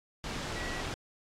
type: tone in noise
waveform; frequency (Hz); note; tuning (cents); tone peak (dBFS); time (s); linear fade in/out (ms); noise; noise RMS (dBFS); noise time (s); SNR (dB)
sine; 1933; B6; -38; -41; 0.56-0.81; 0; pink; -37; 0.24-0.94; -7
effects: low-pass 6000 Hz 12 dB/octave + AAC 48 kbps